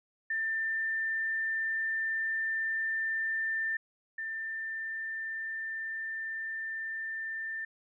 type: tone pair in turn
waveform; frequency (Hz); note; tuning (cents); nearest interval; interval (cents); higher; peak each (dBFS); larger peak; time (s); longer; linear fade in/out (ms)
sine; 1789 / 1789; A6 / A6; +28 / +28; unison; 0; neither; -29 / -34; first; 0.3-3.77 / 4.18-7.65; neither; 5
effects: none